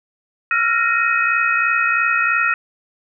sine tone cluster, 1355 / 1418 / 1861 / 2531 Hz, E6 / F6 / A#6 / D#7, +47 / +26 / -3 / +29 cents, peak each -20 dBFS, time 0.51-2.54 s, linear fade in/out 2 ms, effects none

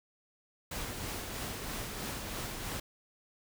pink noise with tremolo, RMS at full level -38 dBFS, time 0.71-2.8 s, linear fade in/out 5 ms, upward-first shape sine, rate 3.1 Hz, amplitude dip 30%, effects none

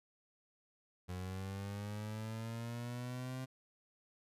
30% pulse linear sweep, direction up, 89.8 to 130.81 Hz, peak -38 dBFS, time 1.08-3.46 s, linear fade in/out 20 ms, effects resampled to 32000 Hz

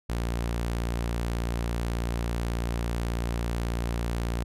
sawtooth tone, 58.27 Hz, A#1, in tune, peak -23 dBFS, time 0.09-4.44 s, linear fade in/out 10 ms, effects resampled to 32000 Hz

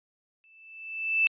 sine tone with exponential growth, 2642 Hz, E7, 3 cents sharp, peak -18 dBFS, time 0.44-1.27 s, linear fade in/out 0 ms, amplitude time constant 180 ms, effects resampled to 8000 Hz

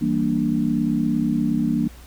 sine chord, E half-diminished seventh, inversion none, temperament equal, 164.81 / 196 / 233.1 / 293.7 Hz, E3 / G3 / Bb3 / D4, 0 / 0 / 0 / 0 cents, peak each -26 / -26 / -21 / -24 dBFS, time 0.01-1.88 s, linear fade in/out 10 ms, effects added 60 Hz sine -41 dBFS peak until 2.06 s + pink hiss -48 dBFS RMS until 2.06 s

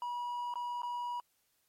triangle tone with dropouts, 968 Hz, B5, 35 cents flat, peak -33 dBFS, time 0.02-1.2 s, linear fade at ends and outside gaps 1 ms, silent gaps 0.539-0.556 / 0.819-0.832 s, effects white hiss -75 dBFS RMS until 1.68 s + MP3 64 kbps

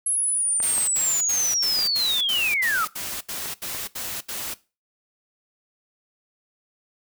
sine linear sweep, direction down, 10860 to 1225 Hz, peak -20 dBFS, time 0.06-2.85 s, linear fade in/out 5 ms
clicks, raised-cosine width 0.5 ms, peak -19 dBFS, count 5, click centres 0.602 / 0.78 / 1.79 / 3.458 / 3.748 s
white noise bursts, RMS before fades -31 dBFS, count 12, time 0.62-4.543 s, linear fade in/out 10 ms, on 260 ms, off 73 ms
effects noise-tail reverb RT60 0.3 s tail -19 dB re dry

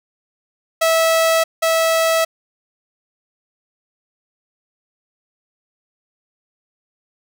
sawtooth tone pair in turn, 652 / 652 Hz, E5 / E5, -19 / -19 cents, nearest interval unison, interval 0 cents, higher neither, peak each -9 / -10 dBFS, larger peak first, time 0.81-1.44 / 1.62-2.25 s, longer neither, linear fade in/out 10 ms, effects none

